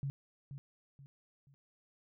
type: tone with echo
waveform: sine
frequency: 138.59 Hz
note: C#3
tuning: in tune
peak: -34 dBFS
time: 0.03-0.1 s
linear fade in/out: 0 ms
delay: 480 ms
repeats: 3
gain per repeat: -9 dB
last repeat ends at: 1.54 s
effects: none